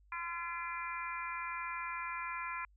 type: harmonic tone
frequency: 341.4 Hz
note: F4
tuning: 39 cents flat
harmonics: 3 / 4 / 5 / 6 / 7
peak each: -41 / -44 / -47 / -47 / -44 dBFS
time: 0.12-2.65 s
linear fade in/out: 2 ms
effects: added 50 Hz sine -62 dBFS peak until 2.76 s